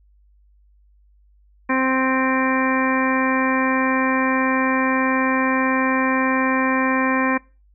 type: harmonic tone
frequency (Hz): 261.6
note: C4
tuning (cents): 0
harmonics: 1 / 2 / 3 / 4 / 5 / 6 / 7 / 8 / 9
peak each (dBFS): -20 / -26 / -30 / -23 / -35 / -29 / -25 / -37 / -28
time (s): 1.69-7.38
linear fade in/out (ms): 10
effects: noise-tail reverb RT60 0.3 s tail -23 dB re dry + added 50 Hz sine -52 dBFS peak until 7.74 s